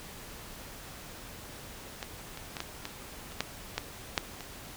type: clicks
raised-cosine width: 0.2 ms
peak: -18 / -24 / -19 / -16 / -18 / -29 / -11 / -12 / -8 / -23 dBFS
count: 10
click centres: 2.028 / 2.374 / 2.568 / 2.604 / 2.854 / 3.32 / 3.406 / 3.78 / 4.178 / 4.407 s
effects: pink hiss -46 dBFS RMS until 4.76 s